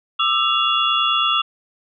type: tone cluster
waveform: sine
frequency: 1194 / 1323 / 2792 / 3397 Hz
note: D6 / E6 / F7 / G#7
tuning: +28 / +6 / -1 / +38 cents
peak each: -21 dBFS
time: 0.19-1.42 s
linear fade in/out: 10 ms
effects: none